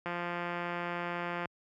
click train, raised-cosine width 0.5 ms, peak -21 dBFS, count 244, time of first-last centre 0.06-1.457 s, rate 174 Hz, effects high-pass 80 Hz 12 dB/octave

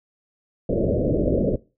white low-pass noise, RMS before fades -21 dBFS, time 0.69-1.56 s, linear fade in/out 5 ms, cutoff 610 Hz, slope 96 dB/octave, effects noise-tail reverb RT60 0.3 s tail -20 dB re dry

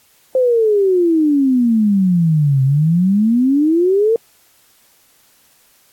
sine exponential two-way sweep, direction down then up, 526 to 131 to 465.9 Hz, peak -10 dBFS, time 0.35-4.16 s, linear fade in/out 2 ms, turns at 2.63 s, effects white hiss -53 dBFS RMS until 5.92 s + AAC 64 kbps

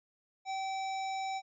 harmonic tone, 770 Hz, G5, 31 cents flat, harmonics 1 / 3 / 5 / 7 / 9, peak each -34 / -44 / -48 / -51 / -53 dBFS, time 0.45-1.42 s, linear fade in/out 50 ms, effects none

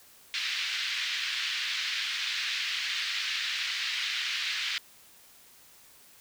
white band-pass noise, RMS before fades -32 dBFS, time 0.34-4.78 s, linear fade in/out 0 ms, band 1700 to 4200 Hz, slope 24 dB/octave, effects white hiss -56 dBFS RMS until 6.2 s

